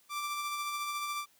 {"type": "tone with tremolo", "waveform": "sawtooth", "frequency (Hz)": 1174.7, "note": "D6", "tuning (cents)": 0, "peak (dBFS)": -29, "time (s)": [0.09, 1.26], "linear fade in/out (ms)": 50, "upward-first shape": "sine", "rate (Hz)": 14, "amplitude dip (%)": 30, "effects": ["white hiss -66 dBFS RMS until 1.39 s", "high-pass 60 Hz 12 dB/octave"]}